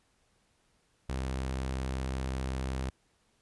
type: tone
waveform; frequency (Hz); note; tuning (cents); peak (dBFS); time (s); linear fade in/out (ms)
sawtooth; 65.4; C2; 0; -28; 1.09-2.9; 5
effects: pink hiss -71 dBFS RMS until 3.41 s + resampled to 24000 Hz